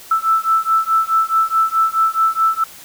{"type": "beating tone pair", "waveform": "sine", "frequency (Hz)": [1318.5, 1323.2], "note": ["E6", "E6"], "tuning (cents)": [0, 6], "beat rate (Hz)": 4.7, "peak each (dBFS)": [-16, -16], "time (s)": [0.11, 2.64], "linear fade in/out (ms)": 5, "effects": ["white hiss -39 dBFS RMS until 2.84 s"]}